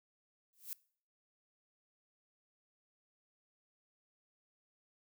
violet noise with exponential growth, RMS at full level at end -39 dBFS, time 0.53-0.73 s, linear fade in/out 0 ms, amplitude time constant 43 ms, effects noise-tail reverb RT60 0.5 s tail -22 dB re dry

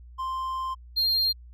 triangle tone pair in turn, 1046.5 / 4203 Hz, C6 / C8, 0 / +7 cents, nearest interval 2 octaves, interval 2407 cents, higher second, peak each -26 / -20 dBFS, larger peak second, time 0.18-0.75 / 0.96-1.33 s, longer first, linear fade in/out 20 ms, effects added 60 Hz sine -44 dBFS peak until 1.53 s

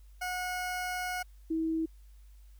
20% pulse / sine tone pair in turn, 728 / 322.6 Hz, F#5 / E4, -28 / -37 cents, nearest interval octave + major second, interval 1409 cents, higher first, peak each -28 dBFS, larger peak neither, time 0.21-1.23 / 1.5-1.86 s, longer first, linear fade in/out 10 ms, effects added 50 Hz sine -51 dBFS peak until 2.59 s + white hiss -70 dBFS RMS until 2.59 s

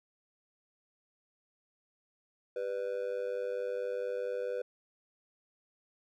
triangle tone with amplitude modulation, 493.9 Hz, B4, in tune, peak -27 dBFS, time 2.56-4.62 s, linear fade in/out 5 ms, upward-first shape sine, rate 100 Hz, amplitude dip 90%, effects none

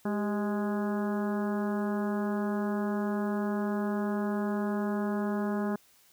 harmonic tone with a mistuned harmonic, 207.7 Hz, G#3, in tune, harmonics 1 / 2 / 3 / 4 / 5 / 6 / 7 / 8, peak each -29 / -35 / -39 / -41 / -43 / -45 / -46 / -47 dBFS, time 0.05-5.76 s, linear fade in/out 5 ms, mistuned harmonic 2, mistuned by -66 cents, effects white hiss -62 dBFS RMS until 6.12 s

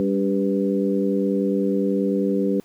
harmonic tone with a mistuned harmonic, 98.6 Hz, G2, 11 cents sharp, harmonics 2 / 3 / 4 / 5, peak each -22 / -24 / -25 / -26 dBFS, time 0-2.6 s, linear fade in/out 0 ms, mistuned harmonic 3, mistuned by -50 cents, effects pink hiss -56 dBFS RMS until 2.64 s + high-pass 60 Hz 12 dB/octave

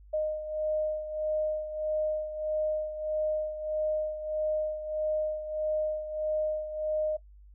sine beating tone pair, 616 / 617.6 Hz, D#5 / D#5, -17 / -13 cents, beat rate 1.6 Hz, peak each -29 / -35 dBFS, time 0.13-7.17 s, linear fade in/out 10 ms, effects noise-tail reverb RT60 0.1 s tail -17 dB re dry + added 50 Hz sine -50 dBFS peak until 7.54 s

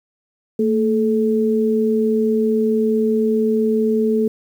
sine tone pair together, 224.7 / 432.3 Hz, A3 / A4, +37 / -31 cents, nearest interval major seventh, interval 1132 cents, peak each -17 dBFS, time 0.59-4.28 s, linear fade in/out 5 ms, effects 8-bit

